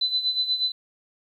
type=tone with tremolo; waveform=sine; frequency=4014 Hz; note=B7; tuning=27 cents sharp; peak=-19 dBFS; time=0.01-0.72 s; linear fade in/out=5 ms; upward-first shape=sine; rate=8.3 Hz; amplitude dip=70%; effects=10-bit